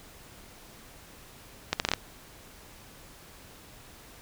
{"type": "accelerating click train", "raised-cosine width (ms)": 0.2, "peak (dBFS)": -7, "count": 6, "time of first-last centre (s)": [1.73, 1.936], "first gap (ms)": 69, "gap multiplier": 0.74, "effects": ["pink hiss -51 dBFS RMS until 4.21 s"]}